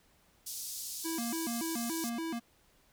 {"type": "band-pass noise", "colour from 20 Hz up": "pink", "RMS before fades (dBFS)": -41, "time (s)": [0.46, 2.1], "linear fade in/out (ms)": 10, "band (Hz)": [4800, 16000], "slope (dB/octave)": 24}
{"type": "tone with vibrato", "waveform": "square", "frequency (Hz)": 277, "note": "C#4", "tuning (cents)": -1, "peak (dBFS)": -35, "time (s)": [1.04, 2.4], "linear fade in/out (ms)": 20, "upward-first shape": "square", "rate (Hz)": 3.5, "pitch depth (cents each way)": 290}
{"effects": ["pink hiss -67 dBFS RMS until 2.92 s"]}